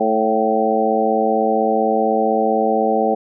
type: harmonic tone with a mistuned harmonic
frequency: 110 Hz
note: A2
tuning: in tune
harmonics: 2 / 3 / 4 / 5 / 6 / 7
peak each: -22 / -25 / -20 / -21 / -23 / -19 dBFS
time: 0-3.15 s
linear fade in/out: 10 ms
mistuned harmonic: 6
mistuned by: +37 cents
effects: none